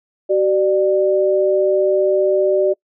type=tone pair together; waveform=sine; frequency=380 / 595.1 Hz; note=F#4 / D5; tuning=+46 / +23 cents; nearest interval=minor sixth; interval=777 cents; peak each=-15 dBFS; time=0.29-2.74 s; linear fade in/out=20 ms; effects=noise-tail reverb RT60 0.1 s tail -25 dB re dry